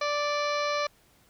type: harmonic tone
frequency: 586 Hz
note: D5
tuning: 4 cents flat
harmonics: 1 / 2 / 3 / 4 / 5 / 6 / 7 / 8 / 9 / 10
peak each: -29 / -30 / -38 / -35 / -45 / -45 / -38 / -47 / -44 / -46 dBFS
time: 0.01-0.87 s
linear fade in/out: 5 ms
effects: pink hiss -62 dBFS RMS until 1.29 s